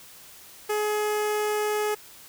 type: tone with notch filter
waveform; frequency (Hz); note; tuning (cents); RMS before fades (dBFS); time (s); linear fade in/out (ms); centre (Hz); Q
sawtooth; 421.8; G#4; +27; -26; 0.69-1.95; 10; 4000; 1.9
effects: white hiss -48 dBFS RMS until 2.28 s